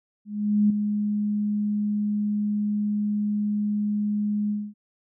sine tone with ADSR envelope, 208.3 Hz, G#3, 5 cents sharp, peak -15 dBFS, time 0.25-4.74 s, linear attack 450 ms, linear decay 5 ms, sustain -7 dB, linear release 240 ms, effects none

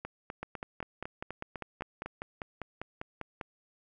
two click trains, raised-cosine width 0.5 ms, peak -22 / -23 dBFS, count 16 / 9, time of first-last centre 0.43-3.412 / 0.05-2.06 s, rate 5.03 / 3.98 Hz, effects none

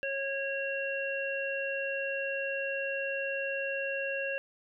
harmonic tone, 548 Hz, C#5, 20 cents flat, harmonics 1 / 3 / 5, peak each -34 / -36 / -36 dBFS, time 0.03-4.38 s, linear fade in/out 0 ms, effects none

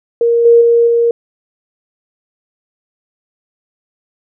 sine tone with level steps, 468.3 Hz, A#4, 8 cents sharp, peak -8 / -3 / -6 / -8 dBFS, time 0.21-1.11 s, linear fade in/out 2 ms, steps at 0.45 / 0.61 / 0.87 s, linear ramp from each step 5 ms, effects none

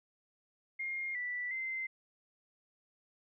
sine tone with pitch steps, 2127 / 1969 / 2075 Hz, C7 / B6 / C7, +28 / -6 / -15 cents, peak -35 dBFS, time 0.79-1.87 s, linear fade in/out 10 ms, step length 360 ms, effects none

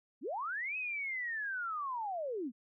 sine linear two-way sweep, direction up then down, 195.7 to 2572 to 211.5 Hz, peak -35 dBFS, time 0.21-2.52 s, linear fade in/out 50 ms, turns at 0.77 s, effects none

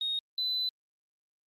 sine tone pair in turn, 3729 / 4010 Hz, A#7 / B7, 0 / +26 cents, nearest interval minor second, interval 126 cents, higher second, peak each -28 / -27 dBFS, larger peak second, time 0.01-0.19 / 0.38-0.69 s, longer second, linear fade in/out 2 ms, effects tanh soft clip ceiling -24 dBFS + Opus 24 kbps

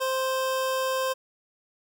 25% pulse tone, 523.3 Hz, C5, in tune, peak -21 dBFS, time 0-1.14 s, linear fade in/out 20 ms, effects none

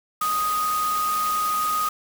sine tone in noise, 1244.5 Hz, D#6, in tune, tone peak -21 dBFS, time 0.21-1.89 s, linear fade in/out 5 ms, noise white, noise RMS -32 dBFS, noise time 0.21-1.89 s, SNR +8 dB, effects none

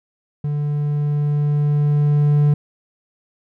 triangle tone with level ramp, 146.83 Hz, D3, in tune, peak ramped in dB -17 to -9 dBFS, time 0.44-2.54 s, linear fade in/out 5 ms, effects none

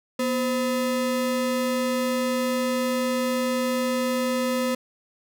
square ring-modulated tone, 380.4 Hz, F#4, 48 cents sharp, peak -20 dBFS, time 0.19-4.75 s, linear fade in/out 5 ms, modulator 138 Hz, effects none

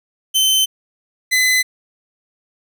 sawtooth tone pair in turn, 3075 / 2020 Hz, G7 / B6, -34 / +39 cents, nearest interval perfect fifth, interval 727 cents, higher first, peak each -9 dBFS, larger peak neither, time 0.34-0.66 / 1.31-1.63 s, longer neither, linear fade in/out 20 ms, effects none

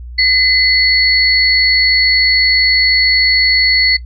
sine tone pair together, 2036 / 4407 Hz, C7 / C#8, -48 / -11 cents, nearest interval octave + minor second, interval 1337 cents, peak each -11 dBFS, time 0.18-3.97 s, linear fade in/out 10 ms, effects noise-tail reverb RT60 0.1 s tail -17 dB re dry + added 60 Hz sine -26 dBFS peak until 4.05 s

